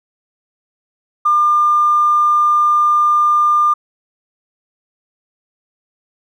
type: tone with tanh clipping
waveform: triangle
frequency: 1200 Hz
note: D6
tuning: 37 cents sharp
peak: -9 dBFS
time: 1.25-3.74 s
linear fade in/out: 10 ms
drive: 2 dB
effects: none